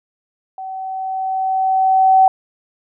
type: tone with level ramp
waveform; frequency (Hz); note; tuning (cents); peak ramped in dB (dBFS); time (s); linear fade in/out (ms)
sine; 761; F#5; +48; -26 to -6; 0.58-2.28; 2
effects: none